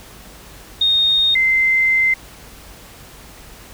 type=tone pair in turn; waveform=sine; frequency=3699 / 2076 Hz; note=A#7 / C7; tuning=-14 / -14 cents; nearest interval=minor seventh; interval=1000 cents; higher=first; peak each=-12 dBFS; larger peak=neither; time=0.81-1.35 / 1.35-2.14 s; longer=second; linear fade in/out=5 ms; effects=added 50 Hz sine -45 dBFS peak until 3.73 s + pink hiss -41 dBFS RMS until 3.73 s